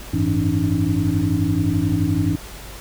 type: tone cluster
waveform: sine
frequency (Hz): 93.8 / 105.4 / 164 / 278 / 305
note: F#2 / G#2 / E3 / C#4 / D#4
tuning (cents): +24 / +26 / -9 / +5 / -34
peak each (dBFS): -23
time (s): 0.13-2.36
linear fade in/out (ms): 10
effects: added 50 Hz sine -38 dBFS peak until 2.8 s + pink hiss -38 dBFS RMS until 2.8 s